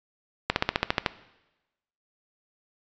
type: slowing click train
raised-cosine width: 0.3 ms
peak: -5 dBFS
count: 9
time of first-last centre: 0.5-1.062 s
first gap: 61 ms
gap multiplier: 1.04
effects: noise-tail reverb RT60 1.0 s tail -17 dB re dry + resampled to 16000 Hz